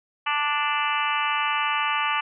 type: harmonic tone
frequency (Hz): 293.7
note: D4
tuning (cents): 0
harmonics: 3 / 4 / 5 / 6 / 7 / 8 / 9 / 10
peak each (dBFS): -28 / -26 / -33 / -33 / -33 / -32 / -30 / -32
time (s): 0.26-2.21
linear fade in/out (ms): 10
effects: none